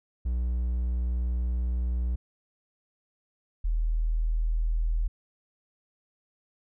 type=tone pair in turn; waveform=triangle / sine; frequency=60.6 / 40.15 Hz; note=B1 / E1; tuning=-32 / -45 cents; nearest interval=perfect fifth; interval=713 cents; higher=first; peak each=-23 dBFS; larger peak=neither; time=0.25-2.16 / 3.64-5.08 s; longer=first; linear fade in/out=10 ms; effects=none